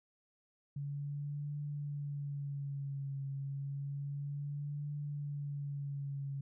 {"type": "tone with vibrato", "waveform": "sine", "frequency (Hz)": 141.8, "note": "C#3", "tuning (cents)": 40, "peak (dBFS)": -37, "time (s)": [0.76, 6.41], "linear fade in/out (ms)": 5, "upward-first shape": "triangle", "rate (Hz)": 0.3, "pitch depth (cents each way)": 56, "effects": []}